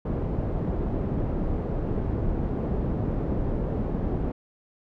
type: low-pass noise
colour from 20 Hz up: pink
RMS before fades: -27 dBFS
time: 0.05-4.32 s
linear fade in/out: 5 ms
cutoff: 470 Hz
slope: 12 dB/octave
effects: none